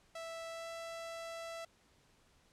sawtooth tone with pitch glide, 659.3 to 663.9 Hz, E5 to E5, 0 to +12 cents, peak -39 dBFS, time 0.15-1.65 s, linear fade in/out 5 ms, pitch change +12 cents, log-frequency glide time 0.5-0.68 s, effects pink hiss -69 dBFS RMS until 2.52 s + low-pass 9000 Hz 12 dB/octave

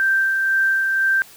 sine tone with tremolo, 1568 Hz, G6, in tune, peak -14 dBFS, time 0-1.22 s, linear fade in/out 0 ms, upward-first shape sine, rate 2 Hz, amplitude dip 30%, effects white hiss -45 dBFS RMS until 1.36 s

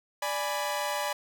sawtooth chord, G# diminished, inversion second, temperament equal, 587.3 / 830.6 / 987.8 Hz, D5 / G#5 / B5, 0 / 0 / 0 cents, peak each -29 / -30 / -30 dBFS, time 0.22-1.13 s, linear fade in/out 5 ms, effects none

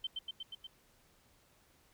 sine tone with echo, 3100 Hz, G7, 20 cents flat, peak -34 dBFS, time 0.04-0.07 s, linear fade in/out 5 ms, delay 120 ms, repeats 5, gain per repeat -2 dB, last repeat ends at 0.67 s, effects pink hiss -68 dBFS RMS until 1.93 s

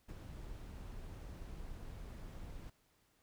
brown noise with ADSR envelope, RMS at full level -45 dBFS, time 0.08-2.7 s, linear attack 13 ms, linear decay 35 ms, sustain -3 dB, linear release 6 ms, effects pink hiss -74 dBFS RMS until 3.22 s

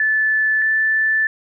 sine tone pair in turn, 1744 / 1757.1 Hz, A6 / A6, -16 / -3 cents, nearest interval unison, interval 13 cents, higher second, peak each -14 dBFS, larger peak neither, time 0-0.62 / 0.62-1.27 s, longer second, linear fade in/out 2 ms, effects none

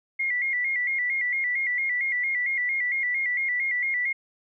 sine tone with vibrato, 2052 Hz, C7, 34 cents flat, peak -23 dBFS, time 0.19-4.13 s, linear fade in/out 10 ms, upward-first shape square, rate 4.4 Hz, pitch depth 72 cents each way, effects none

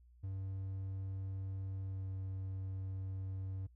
triangle tone with pitch glide, 96.1 to 95.38 Hz, G2 to G2, -34 to -47 cents, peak -37 dBFS, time 0.23-3.67 s, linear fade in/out 10 ms, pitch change -13 cents, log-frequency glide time 1.83-2.08 s, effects noise-tail reverb RT60 0.1 s tail -24 dB re dry + added 60 Hz sine -60 dBFS peak until 3.75 s

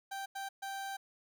30% pulse tone bursts at uneven times, 783 Hz, G5, 2 cents flat, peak -36 dBFS, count 3, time 0.11-0.26 / 0.35-0.49 / 0.62-0.97 s, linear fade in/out 10 ms, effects none

